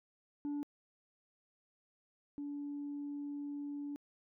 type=tone pair in turn; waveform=sine; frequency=290 / 287.8 Hz; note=D4 / D4; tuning=-22 / -35 cents; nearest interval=unison; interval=13 cents; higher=first; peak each=-33 / -38 dBFS; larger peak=first; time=0.45-0.63 / 2.38-3.96 s; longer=second; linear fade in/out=0 ms; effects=tanh soft clip ceiling -35 dBFS